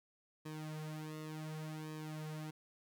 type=tone with flanger; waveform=sawtooth; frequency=155.2 Hz; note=D#3; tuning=4 cents flat; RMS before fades=-45 dBFS; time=0.45-2.51 s; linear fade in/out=10 ms; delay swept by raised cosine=1.4 to 5.2 ms; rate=0.68 Hz; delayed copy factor=-0.85; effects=none